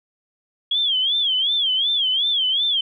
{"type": "tone with vibrato", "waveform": "sine", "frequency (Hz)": 3277, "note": "G#7", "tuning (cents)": -24, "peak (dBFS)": -17, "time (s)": [0.71, 2.81], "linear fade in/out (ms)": 5, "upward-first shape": "sine", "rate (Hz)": 2.7, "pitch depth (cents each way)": 150, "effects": []}